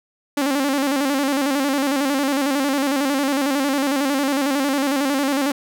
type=tone with vibrato; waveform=sawtooth; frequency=277.2 Hz; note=C#4; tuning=in tune; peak=-14 dBFS; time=0.37-5.52 s; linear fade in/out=5 ms; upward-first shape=square; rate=11 Hz; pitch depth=71 cents each way; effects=none